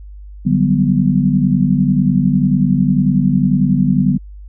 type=chord; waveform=sine; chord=G major seventh; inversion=second; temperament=equal; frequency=146.83 / 185 / 196 / 246.9 Hz; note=D3 / F#3 / G3 / B3; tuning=0 / 0 / 0 / 0 cents; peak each=-16 dBFS; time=0.45-4.18 s; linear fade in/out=20 ms; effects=added 50 Hz sine -31 dBFS peak until 4.48 s